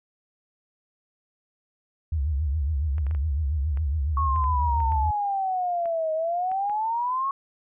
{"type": "tone with vibrato", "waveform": "sine", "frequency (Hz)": 73.42, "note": "D2", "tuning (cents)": 0, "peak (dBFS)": -22, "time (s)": [2.12, 5.11], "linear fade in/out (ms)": 5, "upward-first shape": "triangle", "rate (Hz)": 7.2, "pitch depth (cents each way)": 210}
{"type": "clicks", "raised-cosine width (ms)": 0.5, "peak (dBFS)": -29, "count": 12, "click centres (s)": [2.982, 3.067, 3.111, 3.149, 3.773, 4.361, 4.441, 4.803, 4.921, 5.857, 6.516, 6.697]}
{"type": "exponential two-way sweep", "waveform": "sine", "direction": "down then up", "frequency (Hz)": [1108.7, 626, 1108.7], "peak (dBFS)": -23, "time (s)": [4.17, 7.31], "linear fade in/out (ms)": 2, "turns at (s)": 6.13}
{"effects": []}